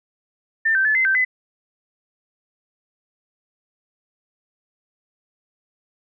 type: tone with pitch steps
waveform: sine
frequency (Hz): 1792 / 1556 / 1731 / 2062 / 1556 / 2017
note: A6 / G6 / A6 / C7 / G6 / B6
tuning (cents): +31 / -13 / -29 / -26 / -13 / +36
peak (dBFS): -15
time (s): 0.65-1.25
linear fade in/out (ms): 10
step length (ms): 100
effects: none